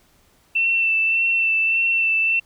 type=tone with vibrato; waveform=sine; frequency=2680 Hz; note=E7; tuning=28 cents sharp; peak=-16 dBFS; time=0.55-2.4 s; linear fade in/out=10 ms; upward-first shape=sine; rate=1.7 Hz; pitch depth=20 cents each way; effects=pink hiss -58 dBFS RMS until 2.45 s